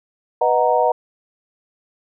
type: chord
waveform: sine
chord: B major seventh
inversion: none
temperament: equal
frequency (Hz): 493.9 / 622.3 / 740 / 932.3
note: B4 / D#5 / F#5 / A#5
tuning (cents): 0 / 0 / 0 / 0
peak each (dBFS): -19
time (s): 0.41-0.92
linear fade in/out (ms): 5
effects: none